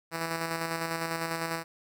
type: tone with tremolo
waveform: 5% pulse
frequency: 164.81 Hz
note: E3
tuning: in tune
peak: -18 dBFS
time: 0.11-1.64 s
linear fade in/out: 50 ms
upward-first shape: square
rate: 10 Hz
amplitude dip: 35%
effects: none